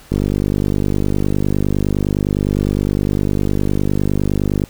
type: click train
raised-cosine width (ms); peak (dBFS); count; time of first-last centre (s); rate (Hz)
3; -4; 226; 0.12-4.638; 49.8
effects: pink hiss -44 dBFS RMS until 4.69 s